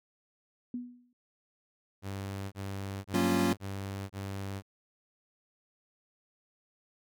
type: tone with exponential decay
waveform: sine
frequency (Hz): 245.1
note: B3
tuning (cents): -13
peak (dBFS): -31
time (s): 0.74-1.13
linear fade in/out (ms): 2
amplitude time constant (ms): 84
type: tone bursts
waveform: sawtooth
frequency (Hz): 98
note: G2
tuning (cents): 0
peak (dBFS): -32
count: 5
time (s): 2.02-4.624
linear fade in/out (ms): 50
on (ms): 500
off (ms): 26
type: chord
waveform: square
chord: Gb major seventh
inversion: none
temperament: equal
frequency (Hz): 185 / 233.1 / 277.2 / 349.2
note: Gb3 / Bb3 / Db4 / F4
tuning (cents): 0 / 0 / 0 / 0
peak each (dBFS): -32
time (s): 3.14-3.53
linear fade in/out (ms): 2
effects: none